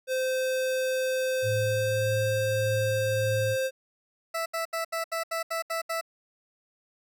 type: tone with pitch glide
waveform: square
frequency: 518 to 526.1 Hz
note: C5 to C5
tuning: -17 to +9 cents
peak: -26 dBFS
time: 0.07-3.71 s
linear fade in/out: 50 ms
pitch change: +26 cents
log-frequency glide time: 1.56-2.15 s
type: tone with tremolo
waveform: sine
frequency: 109 Hz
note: A2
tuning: 16 cents flat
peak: -27 dBFS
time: 1.42-3.57 s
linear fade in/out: 50 ms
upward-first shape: triangle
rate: 1.7 Hz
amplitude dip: 35%
type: tone bursts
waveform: 20% pulse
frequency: 659.3 Hz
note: E5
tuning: in tune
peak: -23 dBFS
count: 9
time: 4.34-6.012 s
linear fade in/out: 10 ms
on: 120 ms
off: 74 ms
effects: none